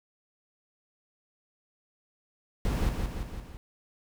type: noise with echo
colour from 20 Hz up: brown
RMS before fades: -28 dBFS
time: 2.65-2.89 s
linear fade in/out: 0 ms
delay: 170 ms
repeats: 4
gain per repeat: -4 dB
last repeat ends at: 3.57 s
effects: none